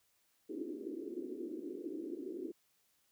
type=band-pass noise; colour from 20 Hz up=pink; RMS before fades=-43 dBFS; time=0.49-2.52 s; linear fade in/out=10 ms; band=280 to 390 Hz; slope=48 dB/octave; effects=white hiss -75 dBFS RMS until 3.11 s